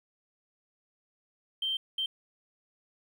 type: tone bursts at uneven times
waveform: triangle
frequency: 3136 Hz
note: G7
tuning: in tune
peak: -25 dBFS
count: 2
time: 1.62-1.77 / 1.98-2.06 s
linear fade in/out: 5 ms
effects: tanh soft clip ceiling -26 dBFS